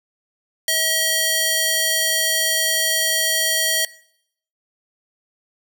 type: tone with high-pass filter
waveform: square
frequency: 639 Hz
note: D#5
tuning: 46 cents sharp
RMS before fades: -19 dBFS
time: 0.68-3.85 s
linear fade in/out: 2 ms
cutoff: 2300 Hz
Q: 0.53
effects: noise-tail reverb RT60 0.7 s tail -21 dB re dry

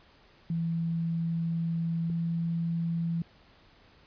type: tone pair in turn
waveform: sine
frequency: 166.2 / 167.36 Hz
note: E3 / E3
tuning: +15 / +27 cents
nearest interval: unison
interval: 12 cents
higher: second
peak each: -27 dBFS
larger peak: neither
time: 0.5-2.1 / 2.1-3.22 s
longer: first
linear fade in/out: 2 ms
effects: pink hiss -59 dBFS RMS until 4.06 s + resampled to 11025 Hz

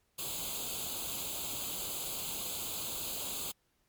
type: noise with comb filter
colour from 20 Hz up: white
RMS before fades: -38 dBFS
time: 0.18-3.52 s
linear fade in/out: 10 ms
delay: 0.27 ms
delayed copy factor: +0.85
effects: pink hiss -75 dBFS RMS until 3.88 s + MP3 96 kbps

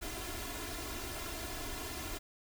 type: noise with comb filter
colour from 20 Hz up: pink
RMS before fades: -41 dBFS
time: 0.01-2.19 s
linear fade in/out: 20 ms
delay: 2.9 ms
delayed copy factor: +0.85
effects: none

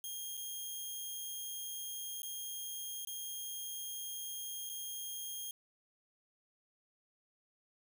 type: tone with dropouts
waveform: 5% pulse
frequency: 3234 Hz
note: G#7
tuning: 47 cents flat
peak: -32 dBFS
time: 0.04-5.51 s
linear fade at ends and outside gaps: 1 ms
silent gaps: 0.37-0.375 / 2.22-2.231 / 3.05-3.072 / 4.692-4.697 s
effects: 12-bit

